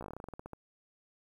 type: slowing click train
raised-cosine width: 1 ms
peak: -29 dBFS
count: 15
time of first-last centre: 0.01-0.533 s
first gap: 15 ms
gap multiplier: 1.13
effects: 10-bit